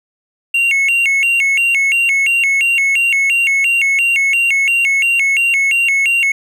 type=tone with vibrato; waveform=triangle; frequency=2461 Hz; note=D#7; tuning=20 cents flat; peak=-9 dBFS; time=0.54-6.32 s; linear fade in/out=5 ms; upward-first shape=square; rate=2.9 Hz; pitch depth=200 cents each way; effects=8-bit